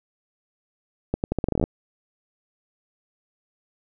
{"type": "accelerating click train", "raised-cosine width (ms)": 2, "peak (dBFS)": -9, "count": 13, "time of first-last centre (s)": [1.14, 1.639], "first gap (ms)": 99, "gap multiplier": 0.82, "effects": []}